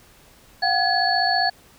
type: tone cluster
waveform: sine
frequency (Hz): 709 / 764 / 1691 / 4435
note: F5 / G5 / G#6 / C#8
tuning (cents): +26 / -45 / +31 / 0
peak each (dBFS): -23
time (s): 0.62-1.5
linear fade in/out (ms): 10
effects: pink hiss -52 dBFS RMS until 1.78 s